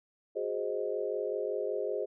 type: chord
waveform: sine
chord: Ab dominant seventh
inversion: third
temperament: equal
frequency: 370 / 415.3 / 523.3 / 622.3 Hz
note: Gb4 / Ab4 / C5 / Eb5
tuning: 0 / 0 / 0 / 0 cents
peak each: -38 / -34 / -36 / -38 dBFS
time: 0.35-2.06 s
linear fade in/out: 20 ms
effects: none